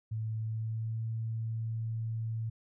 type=tone with pitch glide; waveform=sine; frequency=110.3 to 112.55 Hz; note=A2 to A2; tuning=+5 to +40 cents; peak=-32 dBFS; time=0.11-2.5 s; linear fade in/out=10 ms; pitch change=+35 cents; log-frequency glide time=0.38-1.05 s; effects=none